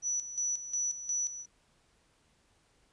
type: tone with tremolo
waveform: sine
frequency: 5920 Hz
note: F#8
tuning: in tune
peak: -29 dBFS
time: 0.02-1.46 s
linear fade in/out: 50 ms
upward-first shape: square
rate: 2.8 Hz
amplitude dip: 70%
effects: pink hiss -69 dBFS RMS until 2.92 s + resampled to 22050 Hz